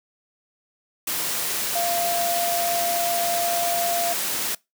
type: tone in noise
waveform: sine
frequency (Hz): 691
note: F5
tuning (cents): -19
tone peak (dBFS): -23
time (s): 1.75-4.13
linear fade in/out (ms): 5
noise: white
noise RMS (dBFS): -26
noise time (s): 1.07-4.55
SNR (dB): 0
effects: noise-tail reverb RT60 0.2 s tail -23 dB re dry + high-pass 150 Hz 12 dB/octave